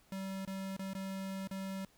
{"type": "tone with dropouts", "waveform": "square", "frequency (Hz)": 192.5, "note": "G3", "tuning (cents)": -31, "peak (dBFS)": -39, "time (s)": [0.12, 1.85], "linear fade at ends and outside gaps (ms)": 2, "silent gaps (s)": [[0.451, 0.475], [0.766, 0.793], [0.934, 0.95], [1.474, 1.511]], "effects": ["pink hiss -67 dBFS RMS until 1.97 s"]}